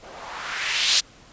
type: noise with low-pass filter sweep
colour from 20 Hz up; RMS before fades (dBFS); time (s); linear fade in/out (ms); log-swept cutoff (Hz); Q
violet; -25; 0.02-1.01; 20; 520 to 4600; 1.7
effects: pink hiss -50 dBFS RMS until 1.32 s + resampled to 16000 Hz